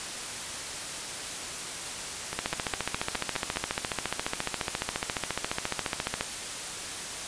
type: two click trains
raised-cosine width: 0.3 ms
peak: -15 / -11 dBFS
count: 7 / 56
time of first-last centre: 2.33-3.56 / 2.39-6.209 s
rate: 4.88 / 14.4 Hz
effects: white hiss -36 dBFS RMS until 7.27 s + resampled to 22050 Hz